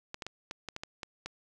clicks, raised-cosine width 0.2 ms, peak -21 dBFS, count 9, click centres 0.144 / 0.222 / 0.266 / 0.511 / 0.687 / 0.764 / 0.835 / 1.032 / 1.26 s, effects none

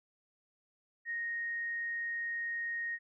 sine tone, 1864.7 Hz, A#6, in tune, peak -34 dBFS, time 1.05-2.99 s, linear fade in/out 50 ms, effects none

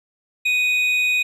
triangle tone pair together, 2489 / 3793 Hz, D#7 / A#7, 0 / +29 cents, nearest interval perfect fifth, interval 729 cents, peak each -15 / -27 dBFS, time 0.45-1.23 s, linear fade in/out 10 ms, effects none

